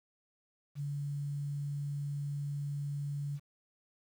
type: tone with quantisation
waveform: sine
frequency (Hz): 143.4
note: D3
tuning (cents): -41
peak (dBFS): -34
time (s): 0.75-3.4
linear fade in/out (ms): 50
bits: 10
effects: none